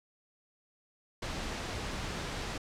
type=noise; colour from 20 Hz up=pink; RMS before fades=-37 dBFS; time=1.22-2.58 s; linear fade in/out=5 ms; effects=low-pass 6000 Hz 12 dB/octave